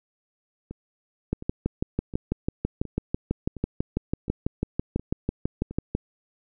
two click trains, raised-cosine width 3 ms, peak -11 / -23 dBFS, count 29 / 8, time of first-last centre 1.33-5.95 / 0.71-5.71 s, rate 6.06 / 1.4 Hz, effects none

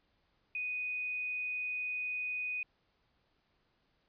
sine tone, 2488 Hz, D#7, 1 cent flat, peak -34 dBFS, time 0.55-2.63 s, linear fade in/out 2 ms, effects pink hiss -75 dBFS RMS until 4.08 s + resampled to 11025 Hz

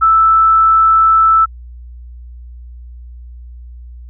sine tone, 1318.5 Hz, E6, in tune, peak -6 dBFS, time 0.01-1.46 s, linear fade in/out 20 ms, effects added 60 Hz sine -30 dBFS peak until 4.09 s

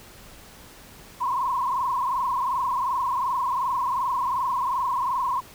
sine tone with frequency modulation, 1028 Hz, C6, 31 cents flat, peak -22 dBFS, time 1.2-5.41 s, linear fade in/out 20 ms, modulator 22.7 Hz, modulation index 2.9, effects pink hiss -47 dBFS RMS until 5.54 s

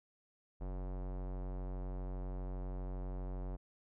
square tone with low-pass filter, 46.25 Hz, F#1, in tune, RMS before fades -41 dBFS, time 0.6-3.57 s, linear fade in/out 20 ms, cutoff 770 Hz, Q 1.2, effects none

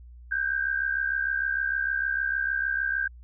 sine tone pair together, 1533.4 / 1600 Hz, G6 / G6, -39 / +35 cents, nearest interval minor second, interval 74 cents, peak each -29 / -26 dBFS, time 0.31-3.08 s, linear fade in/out 10 ms, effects added 60 Hz sine -44 dBFS peak until 3.23 s

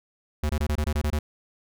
square tone bursts, 75.2 Hz, D2, 42 cents sharp, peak -23 dBFS, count 9, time 0.43-1.19 s, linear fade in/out 5 ms, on 64 ms, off 23 ms, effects none

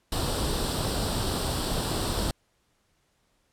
pink noise with comb filter, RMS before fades -28 dBFS, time 0.12-2.31 s, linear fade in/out 2 ms, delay 0.23 ms, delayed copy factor +0.65, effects pink hiss -70 dBFS RMS until 3.52 s + low-pass 11000 Hz 12 dB/octave

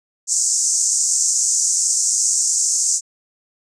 white band-pass noise, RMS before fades -18 dBFS, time 0.27-3.01 s, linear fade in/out 50 ms, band 6000 to 8000 Hz, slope 48 dB/octave, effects resampled to 22050 Hz

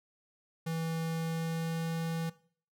square tone with pitch glide, 163.4 to 164.44 Hz, E3 to E3, -15 to -4 cents, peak -33 dBFS, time 0.66-2.3 s, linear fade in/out 10 ms, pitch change +11 cents, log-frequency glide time 1.05-1.93 s, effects noise-tail reverb RT60 0.5 s tail -19 dB re dry

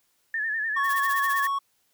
sine tone with vibrato, 1760 Hz, A6, in tune, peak -25 dBFS, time 0.34-1.47 s, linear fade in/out 2 ms, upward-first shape sine, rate 10 Hz, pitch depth 69 cents each way
triangle tone, 1108.7 Hz, C#6, in tune, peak -22 dBFS, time 0.76-1.59 s, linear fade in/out 10 ms
blue noise with tremolo, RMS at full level -34 dBFS, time 0.83-1.5 s, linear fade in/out 50 ms, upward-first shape sine, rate 15 Hz, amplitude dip 80%
effects white hiss -69 dBFS RMS until 1.93 s

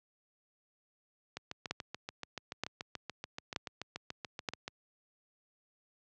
two click trains, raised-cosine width 0.2 ms, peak -22 / -16 dBFS, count 24 / 4, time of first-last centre 1.37-4.679 / 1.71-4.488 s, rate 6.95 / 1.08 Hz, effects high-pass 80 Hz 12 dB/octave + low-pass 7000 Hz 12 dB/octave

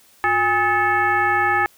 sine tone with frequency modulation, 1277 Hz, D#6, 45 cents sharp, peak -15 dBFS, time 0.24-1.66 s, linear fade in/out 0 ms, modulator 459 Hz, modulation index 1.6, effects white hiss -53 dBFS RMS until 1.77 s

